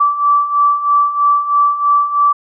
sine beating tone pair, 1158 / 1161.1 Hz, D6 / D6, -25 / -20 cents, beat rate 3.1 Hz, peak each -16 / -11 dBFS, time 0-2.33 s, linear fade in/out 10 ms, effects none

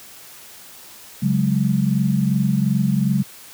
sine chord, C# suspended fourth, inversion none, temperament equal, 138.59 / 185 / 207.7 Hz, C#3 / F#3 / G#3, 0 / 0 / 0 cents, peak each -20 dBFS, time 1.22-3.23 s, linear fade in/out 10 ms, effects white hiss -42 dBFS RMS until 3.53 s + high-pass 60 Hz 12 dB/octave

